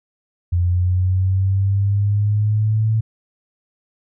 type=linear sweep; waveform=sine; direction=up; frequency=87 to 111.2 Hz; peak=-14 dBFS; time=0.52-3.01 s; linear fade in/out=10 ms; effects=none